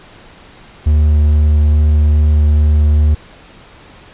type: tone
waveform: triangle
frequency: 75.2 Hz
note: D2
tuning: 42 cents sharp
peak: -5 dBFS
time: 0.86-3.15 s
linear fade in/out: 10 ms
effects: pink hiss -40 dBFS RMS until 4.13 s + resampled to 8000 Hz